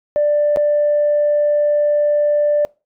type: tone with dropouts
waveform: sine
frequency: 590 Hz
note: D5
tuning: 8 cents sharp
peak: -11 dBFS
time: 0.16-2.65 s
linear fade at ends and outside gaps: 0 ms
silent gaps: 0.561-0.571 s
effects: noise-tail reverb RT60 0.3 s tail -25 dB re dry + tanh soft clip ceiling -8 dBFS